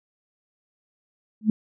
sine tone with exponential growth, 216 Hz, A3, 32 cents flat, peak -11 dBFS, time 1.41-1.5 s, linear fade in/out 2 ms, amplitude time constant 19 ms, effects none

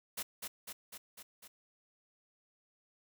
white noise with echo, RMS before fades -39 dBFS, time 0.17-0.23 s, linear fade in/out 10 ms, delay 250 ms, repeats 5, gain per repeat -3 dB, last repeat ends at 1.48 s, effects none

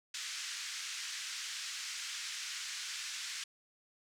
white band-pass noise, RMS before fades -42 dBFS, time 0.14-3.44 s, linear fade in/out 5 ms, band 1500 to 6900 Hz, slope 24 dB/octave, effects none

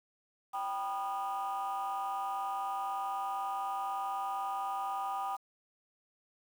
sine chord, G augmented, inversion none, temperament just, 784 / 980 / 1225 Hz, G5 / B5 / D#6, 0 / -14 / -27 cents, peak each -34 / -38 / -37 dBFS, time 0.53-5.37 s, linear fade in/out 20 ms, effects tanh soft clip ceiling -29 dBFS + 9-bit

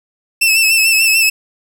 sawtooth tone with vibrato, 2637 Hz, E7, in tune, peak -6 dBFS, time 0.41-1.3 s, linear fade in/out 10 ms, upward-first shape sine, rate 6.8 Hz, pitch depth 45 cents each way, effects none

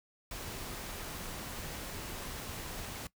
pink noise, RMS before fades -42 dBFS, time 0.31-3.07 s, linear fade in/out 2 ms, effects noise-tail reverb RT60 0.1 s tail -19 dB re dry

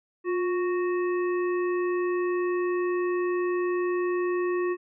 harmonic tone with a mistuned harmonic, 370 Hz, F#4, in tune, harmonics 1 / 3 / 5 / 7, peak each -24 / -35 / -38 / -44 dBFS, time 0.24-4.77 s, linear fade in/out 50 ms, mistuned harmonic 1, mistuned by -67 cents, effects none

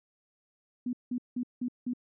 sine tone bursts, 246.7 Hz, B3, 2 cents flat, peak -29 dBFS, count 5, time 0.86-1.935 s, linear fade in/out 5 ms, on 71 ms, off 180 ms, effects none

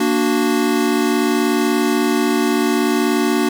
square chord, Bb augmented, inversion none, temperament equal, 233.1 / 293.7 / 370 Hz, Bb3 / D4 / F#4, 0 / 0 / 0 cents, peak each -20 / -19 / -20 dBFS, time 0-3.49 s, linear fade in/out 5 ms, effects none

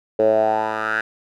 10% pulse tone with band-pass filter sweep, 109.1 Hz, A2, 14 cents flat, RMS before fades -19 dBFS, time 0.19-1.01 s, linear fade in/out 5 ms, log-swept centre 490 to 1600 Hz, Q 6, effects none

